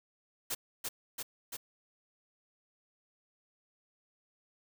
white noise with echo, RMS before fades -35 dBFS, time 0.5-0.55 s, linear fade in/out 10 ms, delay 340 ms, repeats 3, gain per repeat -2 dB, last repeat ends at 1.57 s, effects none

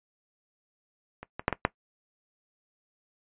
clicks, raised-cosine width 0.5 ms, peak -25 / -19 / -7 / -12 / -6 dBFS, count 5, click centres 1.23 / 1.395 / 1.481 / 1.527 / 1.651 s, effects noise-tail reverb RT60 0.1 s tail -18 dB re dry + resampled to 8000 Hz

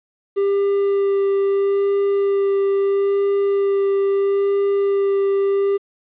triangle tone with vibrato, 396.9 Hz, G4, 22 cents sharp, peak -13 dBFS, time 0.36-5.78 s, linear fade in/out 20 ms, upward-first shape sine, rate 0.76 Hz, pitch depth 10 cents each way, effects resampled to 8000 Hz + 9-bit

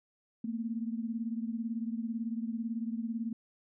sine beating tone pair, 224.3 / 242.3 Hz, A3 / B3, +34 / -33 cents, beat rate 18 Hz, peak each -34 / -38 dBFS, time 0.44-3.33 s, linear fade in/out 5 ms, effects none

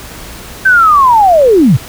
sine linear sweep, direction down, 1568 to 103.83 Hz, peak -3 dBFS, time 0.65-1.77 s, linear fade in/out 10 ms, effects added 60 Hz sine -35 dBFS peak until 1.88 s + pink hiss -29 dBFS RMS until 1.88 s

